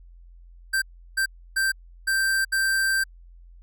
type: tone bursts at uneven times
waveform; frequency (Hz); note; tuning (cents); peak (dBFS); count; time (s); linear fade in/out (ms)
square; 1568; G6; 0; -21; 5; 0.73-0.82 / 1.17-1.26 / 1.56-1.72 / 2.07-2.45 / 2.52-3.04; 10
effects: added 43 Hz sine -45 dBFS peak until 3.62 s